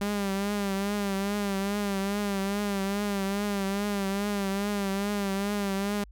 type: tone with vibrato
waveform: sawtooth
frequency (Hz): 200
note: G3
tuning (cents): +35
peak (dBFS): -23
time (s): 0.01-6.04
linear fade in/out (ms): 5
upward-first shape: triangle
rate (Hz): 2.4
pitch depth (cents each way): 66
effects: added 50 Hz sine -47 dBFS peak until 6.11 s